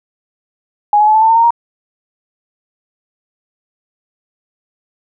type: tone with pitch steps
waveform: sine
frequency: 830.6 / 845.1 / 859.9 / 874.9 / 890.2 / 905.8 / 921.6 / 937.7 Hz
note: G#5 / G#5 / A5 / A5 / A5 / A#5 / A#5 / A#5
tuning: 0 / +30 / -40 / -10 / +20 / -50 / -20 / +10 cents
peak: -6 dBFS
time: 0.93-1.506 s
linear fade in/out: 2 ms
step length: 72 ms
effects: none